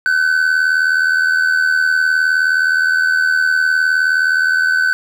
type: tone with amplitude modulation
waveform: triangle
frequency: 1517 Hz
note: F#6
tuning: 43 cents sharp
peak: -7 dBFS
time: 0.06-4.93 s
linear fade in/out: 0 ms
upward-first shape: sine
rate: 79.4 Hz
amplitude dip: 60%
effects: none